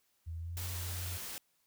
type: tone with pitch glide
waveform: sine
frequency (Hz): 82.41 to 88.32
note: E2 to F2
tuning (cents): 0 to +20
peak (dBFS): -38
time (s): 0.26-1.18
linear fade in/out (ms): 20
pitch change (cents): +120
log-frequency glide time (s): 0.38-0.63
type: noise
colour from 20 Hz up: white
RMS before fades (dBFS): -43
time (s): 0.57-1.38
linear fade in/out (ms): 0
effects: white hiss -75 dBFS RMS until 1.66 s